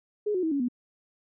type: tone with pitch steps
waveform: sine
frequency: 418.4 / 366.3 / 320.8 / 280.9 / 245.9 Hz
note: G#4 / F#4 / E4 / C#4 / B3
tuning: +13 / -17 / -47 / +23 / -7 cents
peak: -24 dBFS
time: 0.26-0.685 s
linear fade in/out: 10 ms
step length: 85 ms
effects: none